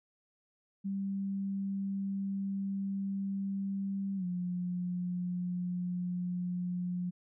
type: tone with pitch glide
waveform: sine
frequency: 196 to 178.7 Hz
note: G3 to F3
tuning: 0 to +40 cents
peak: -32 dBFS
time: 0.84-7.11 s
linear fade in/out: 20 ms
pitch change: -160 cents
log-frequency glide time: 4.16-4.25 s
effects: none